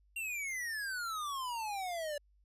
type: exponential sweep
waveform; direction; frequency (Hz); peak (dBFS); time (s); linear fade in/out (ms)
square; down; 2780 to 573; -37; 0.16-2.18; 5
effects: added 50 Hz sine -65 dBFS peak until 2.44 s + resampled to 32000 Hz